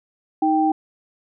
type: tone pair together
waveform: sine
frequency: 313.7 / 784 Hz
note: D#4 / G5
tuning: +14 / 0 cents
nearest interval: octave + major third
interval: 1586 cents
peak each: -18 dBFS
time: 0.42-0.72 s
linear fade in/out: 5 ms
effects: none